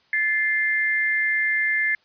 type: tone pair together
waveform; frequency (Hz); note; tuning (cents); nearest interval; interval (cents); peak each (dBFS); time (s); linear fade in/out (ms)
sine; 1742.9 / 2094; A6 / C7; -17 / +1; minor third; 318; -22; 0.13-1.95; 2
effects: white hiss -61 dBFS RMS until 2.04 s + resampled to 11025 Hz